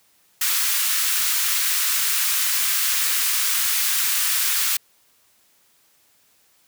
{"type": "high-pass noise", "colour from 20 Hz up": "white", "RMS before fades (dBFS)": -21, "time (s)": [0.41, 4.77], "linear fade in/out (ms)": 5, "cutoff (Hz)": 1200, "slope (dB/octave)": 24, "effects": ["white hiss -60 dBFS RMS until 6.67 s", "high-pass 60 Hz 12 dB/octave"]}